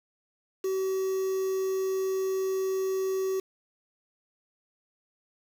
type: tone with quantisation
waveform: triangle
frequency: 380.7 Hz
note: F#4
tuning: 49 cents sharp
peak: -24 dBFS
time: 0.64-3.4 s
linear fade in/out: 5 ms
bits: 7
effects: none

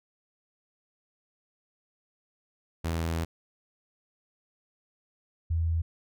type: tone pair in turn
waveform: sawtooth / sine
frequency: 82.41 / 82.41 Hz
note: E2 / E2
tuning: 0 / 0 cents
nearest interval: unison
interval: 0 cents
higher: neither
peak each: -24 dBFS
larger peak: neither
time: 2.84-3.25 / 5.5-5.82 s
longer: first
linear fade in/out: 10 ms
effects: none

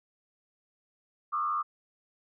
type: tone with frequency modulation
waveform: sine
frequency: 1205 Hz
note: D6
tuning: 44 cents sharp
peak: -27 dBFS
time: 1.32-1.63 s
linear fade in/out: 20 ms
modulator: 91.5 Hz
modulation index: 0.92
effects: none

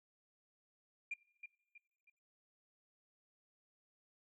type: tone with echo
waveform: sine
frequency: 2400 Hz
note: D7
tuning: 37 cents sharp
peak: -37 dBFS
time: 1.11-1.14 s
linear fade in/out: 5 ms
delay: 320 ms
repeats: 3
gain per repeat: -9 dB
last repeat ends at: 2.1 s
effects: noise-tail reverb RT60 1.0 s tail -23 dB re dry + tanh soft clip ceiling -34 dBFS

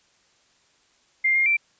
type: tone with pitch steps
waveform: sine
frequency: 2105 / 2125 / 2346 Hz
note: C7 / C7 / D7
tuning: +10 / +26 / -2 cents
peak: -17 dBFS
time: 1.24-1.57 s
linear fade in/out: 10 ms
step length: 110 ms
effects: white hiss -62 dBFS RMS until 1.79 s + resampled to 16000 Hz

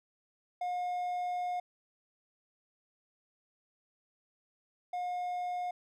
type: tone pair in turn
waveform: triangle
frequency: 717 / 717 Hz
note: F5 / F5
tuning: +45 / +45 cents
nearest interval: unison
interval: 0 cents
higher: neither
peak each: -30 / -31 dBFS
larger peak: first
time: 0.61-1.6 / 4.93-5.71 s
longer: first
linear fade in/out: 5 ms
effects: none

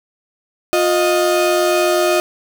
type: tone pair together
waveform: 35% pulse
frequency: 355.2 / 622.3 Hz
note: F4 / D#5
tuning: +29 / 0 cents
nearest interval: minor seventh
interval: 971 cents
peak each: -14 dBFS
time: 0.73-2.2 s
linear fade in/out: 0 ms
effects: none

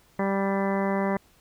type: harmonic tone with a mistuned harmonic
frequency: 196 Hz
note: G3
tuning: in tune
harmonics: 1 / 2 / 3 / 4 / 5 / 6 / 7 / 8 / 9 / 10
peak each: -26 / -30 / -30 / -34 / -33 / -38 / -45 / -43 / -39 / -39 dBFS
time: 0.19-1.17 s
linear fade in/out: 2 ms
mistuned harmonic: 10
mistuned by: +44 cents
effects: pink hiss -60 dBFS RMS until 1.4 s

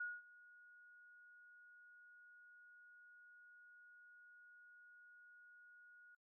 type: tone with ADSR envelope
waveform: sine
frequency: 1448 Hz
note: F#6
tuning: 38 cents flat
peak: -40 dBFS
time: 0-6.15 s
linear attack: 7 ms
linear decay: 210 ms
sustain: -21 dB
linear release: 5 ms
effects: noise-tail reverb RT60 0.1 s tail -20 dB re dry

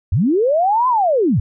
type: linear two-way sweep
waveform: sine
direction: up then down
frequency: 69.3 to 1038 to 78.7 Hz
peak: -12 dBFS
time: 0.12-1.4 s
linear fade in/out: 5 ms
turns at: 0.88 s
effects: none

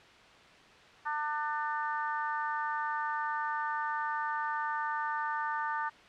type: harmonic tone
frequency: 300 Hz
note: D4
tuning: 37 cents sharp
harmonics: 3 / 4 / 5 / 6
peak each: -34 / -36 / -38 / -40 dBFS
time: 1.05-5.9 s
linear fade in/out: 20 ms
effects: white hiss -55 dBFS RMS until 6.08 s + low-pass 3000 Hz 12 dB/octave

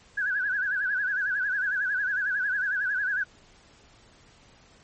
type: tone with vibrato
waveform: sine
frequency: 1578 Hz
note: G6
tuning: 11 cents sharp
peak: -24 dBFS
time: 0.17-3.24 s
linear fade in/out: 10 ms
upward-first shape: sine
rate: 11 Hz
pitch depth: 120 cents each way
effects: pink hiss -56 dBFS RMS until 4.83 s + MP3 32 kbps

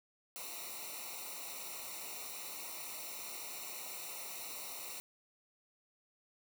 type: noise with comb filter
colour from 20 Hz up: white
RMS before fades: -45 dBFS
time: 0.36-5 s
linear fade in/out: 0 ms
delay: 0.61 ms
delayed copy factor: -0.95
effects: none

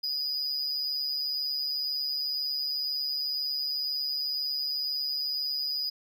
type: tone with amplitude modulation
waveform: triangle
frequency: 4944 Hz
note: D#8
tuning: 12 cents flat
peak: -25 dBFS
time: 0.03-5.9 s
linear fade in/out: 10 ms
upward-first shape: sine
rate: 142 Hz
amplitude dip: 50%
effects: none

